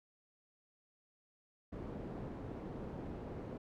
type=low-pass noise; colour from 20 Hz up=white; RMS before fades=-45 dBFS; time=1.72-3.58 s; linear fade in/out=10 ms; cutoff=390 Hz; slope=12 dB/octave; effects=none